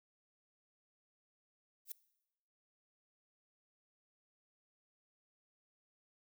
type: noise with exponential growth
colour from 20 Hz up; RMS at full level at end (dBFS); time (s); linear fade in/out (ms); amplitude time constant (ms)
violet; -37; 1.85-1.92; 5; 15
effects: noise-tail reverb RT60 0.9 s tail -20 dB re dry